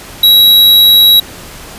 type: tone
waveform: square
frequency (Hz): 3870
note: B7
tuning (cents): -36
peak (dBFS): -3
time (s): 0.23-1.2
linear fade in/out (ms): 5
effects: pink hiss -30 dBFS RMS until 1.78 s + resampled to 32000 Hz